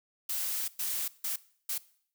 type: noise bursts at uneven times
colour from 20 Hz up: blue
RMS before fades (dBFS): -33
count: 4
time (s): 0.29-0.68 / 0.79-1.08 / 1.24-1.36 / 1.69-1.78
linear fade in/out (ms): 5
effects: noise-tail reverb RT60 0.6 s tail -20 dB re dry